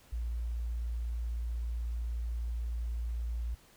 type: tone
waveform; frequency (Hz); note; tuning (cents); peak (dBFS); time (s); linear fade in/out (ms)
sine; 58.1; A#1; -5; -32; 0.12-3.55; 10
effects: pink hiss -61 dBFS RMS until 3.76 s